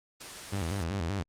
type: noise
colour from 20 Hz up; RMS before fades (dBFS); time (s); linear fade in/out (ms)
white; -40; 0.2-0.84; 10
type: tone with vibrato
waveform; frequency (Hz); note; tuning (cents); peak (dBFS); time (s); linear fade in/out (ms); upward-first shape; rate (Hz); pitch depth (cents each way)
sawtooth; 90.6; F#2; -36; -26; 0.52-1.23; 10; square; 5.2; 160
effects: low-pass 8000 Hz 12 dB/octave + Opus 24 kbps